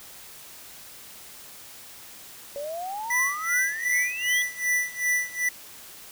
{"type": "exponential sweep", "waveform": "sine", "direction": "up", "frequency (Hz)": [554.4, 3380], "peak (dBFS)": -30, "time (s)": [2.56, 4.42], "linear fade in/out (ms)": 0}
{"type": "tone with tremolo", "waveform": "square", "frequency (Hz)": 1977, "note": "B6", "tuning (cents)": 1, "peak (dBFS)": -21, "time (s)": [3.1, 5.49], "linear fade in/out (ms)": 5, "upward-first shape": "sine", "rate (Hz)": 2.6, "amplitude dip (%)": 90}
{"effects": ["white hiss -45 dBFS RMS until 6.11 s"]}